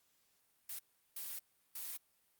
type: noise bursts at uneven times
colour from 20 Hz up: blue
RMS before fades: -44 dBFS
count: 3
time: 0.69-0.79 / 1.16-1.39 / 1.75-1.97 s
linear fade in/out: 5 ms
effects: white hiss -75 dBFS RMS until 2.39 s + Opus 48 kbps